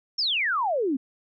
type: exponential sweep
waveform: sine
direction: down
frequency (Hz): 5588 to 247.6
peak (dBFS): -22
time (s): 0.18-0.97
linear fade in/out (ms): 10
effects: none